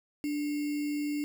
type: tone with sample-and-hold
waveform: sine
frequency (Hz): 293.7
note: D4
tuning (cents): 0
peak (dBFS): -29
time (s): 0.24-1.24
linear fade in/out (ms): 0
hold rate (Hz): 2450
effects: none